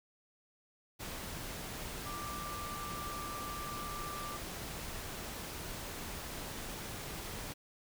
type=tone in noise; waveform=sine; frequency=1179 Hz; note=D6; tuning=6 cents sharp; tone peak=-42 dBFS; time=2.05-4.38 s; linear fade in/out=20 ms; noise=pink; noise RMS=-43 dBFS; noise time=0.99-7.54 s; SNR=-2 dB; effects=none